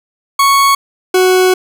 40% pulse tone pair in turn, 1108.7 / 370 Hz, C#6 / F#4, 0 / 0 cents, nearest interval octave + perfect fifth, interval 1900 cents, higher first, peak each -6 dBFS, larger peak neither, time 0.39-0.75 / 1.14-1.54 s, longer second, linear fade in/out 5 ms, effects none

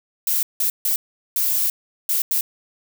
violet noise bursts at uneven times, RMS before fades -20 dBFS, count 6, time 0.27-0.43 / 0.6-0.7 / 0.85-0.96 / 1.36-1.7 / 2.09-2.22 / 2.31-2.41 s, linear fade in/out 2 ms, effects none

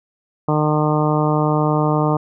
harmonic tone, 151.8 Hz, D#3, 42 cents flat, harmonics 1 / 2 / 3 / 4 / 5 / 6 / 7 / 8, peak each -18 / -21 / -23 / -24 / -25 / -26 / -26 / -27 dBFS, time 0.48-2.17 s, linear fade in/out 5 ms, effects none

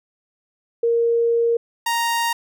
sine / sawtooth tone pair in turn, 466.2 / 932.4 Hz, A#4 / A#5, 0 / 0 cents, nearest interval octave, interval 1200 cents, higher second, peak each -15 dBFS, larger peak neither, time 0.83-1.57 / 1.86-2.33 s, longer first, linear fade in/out 5 ms, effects none

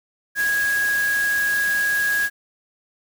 sine tone in noise, 1652 Hz, G#6, 10 cents flat, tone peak -18 dBFS, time 0.35-2.3 s, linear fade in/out 50 ms, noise white, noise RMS -31 dBFS, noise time 0.35-2.3 s, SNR +10 dB, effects none

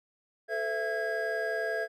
triangle tone cluster, 440.9 / 512 / 666 / 1639 Hz, A4 / C5 / E5 / G#6, +4 / -38 / +18 / -23 cents, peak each -33 / -37 / -31 / -32 dBFS, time 0.48-1.88 s, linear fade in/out 50 ms, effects none

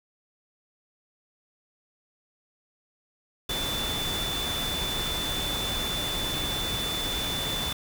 sine tone in noise, 3505 Hz, A7, 7 cents flat, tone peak -30 dBFS, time 3.49-7.73 s, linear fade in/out 5 ms, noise pink, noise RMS -32 dBFS, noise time 3.49-7.73 s, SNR -1 dB, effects none

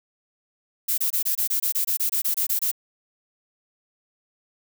violet noise bursts, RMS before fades -23 dBFS, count 15, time 0.88-2.716 s, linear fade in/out 10 ms, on 100 ms, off 24 ms, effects none

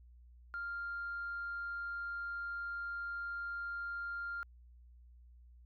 sine tone, 1396.9 Hz, F6, in tune, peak -37 dBFS, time 0.54-4.43 s, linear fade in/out 0 ms, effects tanh soft clip ceiling -34 dBFS + added 60 Hz sine -56 dBFS peak until 5.65 s

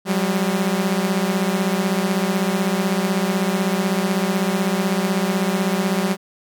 sawtooth beating tone pair, 183.5 / 199.5 Hz, F#3 / G3, -14 / +31 cents, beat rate 16 Hz, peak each -17 dBFS, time 0.05-6.17 s, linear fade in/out 50 ms, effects none

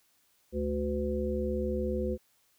harmonic tone with a mistuned harmonic, 72.2 Hz, D2, 29 cents flat, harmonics 1 / 3 / 5 / 7, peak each -34 / -34 / -34 / -34 dBFS, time 0.52-2.18 s, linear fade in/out 50 ms, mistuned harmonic 5, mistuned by +34 cents, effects white hiss -69 dBFS RMS until 2.58 s

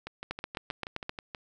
two click trains, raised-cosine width 0.3 ms, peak -17 / -22 dBFS, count 7 / 9, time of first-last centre 0.31-1.094 / 0.07-1.348 s, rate 7.65 / 6.26 Hz, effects none

